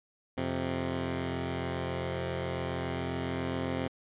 10% pulse tone pair together, 87.31 / 130.82 Hz, F2 / C3, 0 / 0 cents, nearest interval perfect fifth, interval 700 cents, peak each -26 dBFS, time 0.37-3.88 s, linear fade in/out 10 ms, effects resampled to 8000 Hz

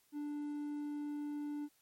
triangle tone, 293.7 Hz, D4, in tune, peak -36 dBFS, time 0.12-1.69 s, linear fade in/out 50 ms, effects white hiss -72 dBFS RMS until 1.81 s + MP3 64 kbps

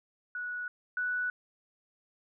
sine tone pair in turn, 1468 / 1479.9 Hz, F#6 / F#6, -14 / 0 cents, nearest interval unison, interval 14 cents, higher second, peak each -34 / -29 dBFS, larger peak second, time 0.35-0.68 / 0.97-1.3 s, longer neither, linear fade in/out 2 ms, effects none

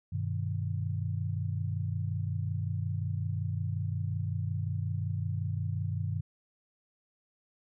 sine chord, G augmented, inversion none, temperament equal, 98 / 123.47 / 155.56 Hz, G2 / B2 / D#3, 0 / 0 / 0 cents, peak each -32 / -36 / -36 dBFS, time 0.12-6.21 s, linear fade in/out 10 ms, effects none

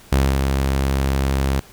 sawtooth tone with ADSR envelope, 67.6 Hz, C#2, 43 cents flat, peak -9 dBFS, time 0.12-1.6 s, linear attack 6 ms, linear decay 250 ms, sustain -4 dB, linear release 8 ms, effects pink hiss -46 dBFS RMS until 1.72 s

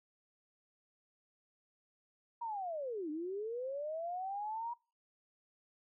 sine linear two-way sweep, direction down then up, 960 to 293.7 to 960 Hz, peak -37 dBFS, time 2.41-4.74 s, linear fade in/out 10 ms, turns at 3.1 s, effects noise-tail reverb RT60 0.4 s tail -26 dB re dry

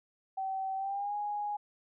sine tone with pitch glide, 768 to 827.9 Hz, G5 to G#5, -36 to -6 cents, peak -32 dBFS, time 0.37-1.57 s, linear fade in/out 10 ms, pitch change +130 cents, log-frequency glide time 0.76-1.15 s, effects none

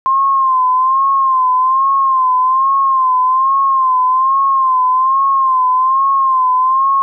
sine tone with vibrato, 1052 Hz, C6, 9 cents sharp, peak -9 dBFS, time 0.06-7.02 s, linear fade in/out 0 ms, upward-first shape sine, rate 1.2 Hz, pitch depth 65 cents each way, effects none

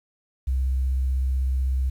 sine tone with vibrato, 65.41 Hz, C2, in tune, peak -19 dBFS, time 0.47-1.9 s, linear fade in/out 10 ms, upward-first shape sine, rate 16 Hz, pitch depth 22 cents each way, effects tanh soft clip ceiling -17 dBFS + 9-bit

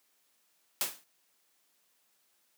white noise with exponential decay, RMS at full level -27 dBFS, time 0.81-1.04 s, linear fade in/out 1 ms, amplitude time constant 48 ms, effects white hiss -72 dBFS RMS until 2.57 s + high-pass 200 Hz 12 dB/octave

